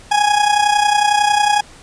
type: tone with amplitude modulation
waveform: 40% pulse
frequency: 830.6 Hz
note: G#5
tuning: in tune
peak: -8 dBFS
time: 0.11-1.61 s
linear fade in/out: 10 ms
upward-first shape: sine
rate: 31 Hz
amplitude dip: 65%
effects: pink hiss -42 dBFS RMS until 1.82 s + resampled to 22050 Hz